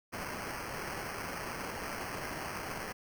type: noise with sample-and-hold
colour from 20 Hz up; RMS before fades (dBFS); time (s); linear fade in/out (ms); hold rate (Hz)
violet; -40; 0.12-2.93; 20; 3675
effects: none